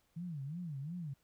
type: tone with vibrato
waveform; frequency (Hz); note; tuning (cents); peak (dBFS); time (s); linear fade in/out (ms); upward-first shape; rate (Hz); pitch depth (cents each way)
sine; 155.56; D#3; 0; -39; 0.16-1.14; 10; sine; 2.8; 250
effects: pink hiss -75 dBFS RMS until 1.23 s